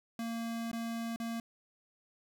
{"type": "tone with dropouts", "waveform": "square", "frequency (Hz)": 230, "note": "A#3", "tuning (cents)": -23, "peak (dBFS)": -36, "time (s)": [0.19, 1.4], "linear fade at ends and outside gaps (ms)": 2, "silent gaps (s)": [[0.715, 0.73], [1.161, 1.2]], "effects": []}